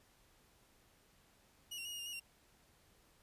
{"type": "tone with pitch steps", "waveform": "sawtooth", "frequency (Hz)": [2904, 2754, 2886, 2863, 2803, 2891, 2763], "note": ["F#7", "F7", "F#7", "F7", "F7", "F#7", "F7"], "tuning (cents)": [-33, -25, -44, 42, 6, -41, -19], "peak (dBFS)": -40, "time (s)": [1.71, 2.2], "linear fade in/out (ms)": 10, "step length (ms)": 70, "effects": ["pink hiss -69 dBFS RMS until 3.22 s", "resampled to 32000 Hz"]}